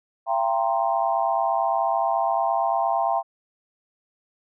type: chord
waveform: sine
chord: C dominant seventh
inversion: first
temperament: equal with one note detuned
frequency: 675.1 / 784 / 932.3 / 1046.5 Hz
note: E5 / G5 / Bb5 / C6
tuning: +41 / 0 / 0 / 0 cents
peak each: -24 / -24 / -27 / -28 dBFS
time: 0.26-3.23 s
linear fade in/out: 50 ms
effects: none